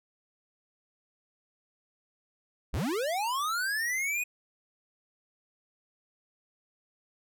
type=linear sweep; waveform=square; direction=up; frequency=35.26 to 2513 Hz; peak=-29 dBFS; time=2.73-4.24 s; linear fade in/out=10 ms; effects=none